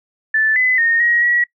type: tone with pitch steps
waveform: sine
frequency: 1755 / 2015 / 1844 / 1893 / 1922 Hz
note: A6 / B6 / A#6 / A#6 / B6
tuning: -5 / +34 / -19 / +26 / -48 cents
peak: -12 dBFS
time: 0.34-1.44 s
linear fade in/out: 5 ms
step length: 220 ms
effects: noise-tail reverb RT60 0.1 s tail -23 dB re dry